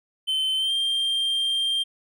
triangle tone with pitch glide, 3074 to 3181 Hz, G7 to G7, -35 to +25 cents, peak -20 dBFS, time 0.27-1.84 s, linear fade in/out 20 ms, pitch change +60 cents, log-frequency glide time 0.57-0.72 s, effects none

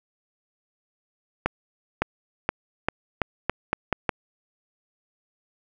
accelerating click train, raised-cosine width 0.5 ms, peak -6 dBFS, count 9, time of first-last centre 1.46-4.092 s, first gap 560 ms, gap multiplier 0.84, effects none

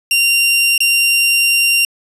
sawtooth tone with dropouts, 2770 Hz, F7, 15 cents flat, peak -7 dBFS, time 0.11-1.85 s, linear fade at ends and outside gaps 2 ms, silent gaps 0.779-0.804 s, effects resampled to 32000 Hz

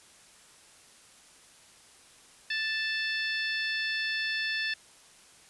harmonic tone, 880 Hz, A5, in tune, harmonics 2 / 3 / 4 / 5 / 6, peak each -31 / -35 / -37 / -39 / -41 dBFS, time 2.5-4.74 s, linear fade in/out 5 ms, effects white hiss -56 dBFS RMS until 5.49 s + resampled to 24000 Hz

